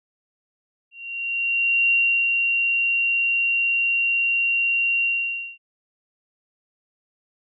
sine tone with ADSR envelope, 2758 Hz, F7, 22 cents flat, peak -15 dBFS, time 0.91-5.58 s, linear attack 1000 ms, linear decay 360 ms, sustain -3 dB, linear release 540 ms, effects none

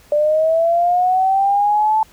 sine linear sweep, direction up, 587.3 to 880 Hz, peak -12 dBFS, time 0.12-2.03 s, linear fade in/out 2 ms, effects pink hiss -49 dBFS RMS until 2.12 s

